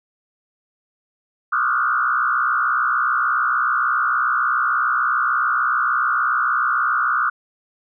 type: tone with frequency modulation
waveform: sine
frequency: 1319 Hz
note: E6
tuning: 1 cent sharp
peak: -16 dBFS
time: 1.52-7.3 s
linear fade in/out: 10 ms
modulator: 63.4 Hz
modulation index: 2.7
effects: none